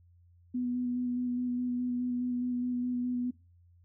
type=tone with vibrato; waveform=sine; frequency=246.9 Hz; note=B3; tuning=in tune; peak=-29 dBFS; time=0.54-3.31 s; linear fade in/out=10 ms; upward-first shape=square; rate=4.8 Hz; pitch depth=12 cents each way; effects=noise-tail reverb RT60 0.3 s tail -21 dB re dry + added 87 Hz sine -58 dBFS peak until 3.84 s